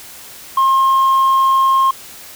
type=tone with tanh clipping; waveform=sine; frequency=1068 Hz; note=C6; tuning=35 cents sharp; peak=-10 dBFS; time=0.57-1.91 s; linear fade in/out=5 ms; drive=1 dB; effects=white hiss -36 dBFS RMS until 2.35 s